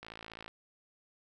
click train, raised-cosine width 0.3 ms, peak -29 dBFS, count 26, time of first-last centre 0.03-0.48 s, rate 55.6 Hz, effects 11-bit

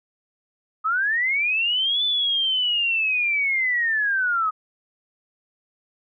sine linear two-way sweep, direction up then down, 1244.5 to 3520 to 1244.5 Hz, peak -19 dBFS, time 0.84-4.51 s, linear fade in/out 20 ms, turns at 2.04 s, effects none

